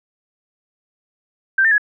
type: tone with pitch steps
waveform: sine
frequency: 1567 / 1799 / 1680 Hz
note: G6 / A6 / G#6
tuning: -1 / +38 / +19 cents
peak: -11 dBFS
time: 1.58-1.781 s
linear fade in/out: 5 ms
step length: 67 ms
effects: none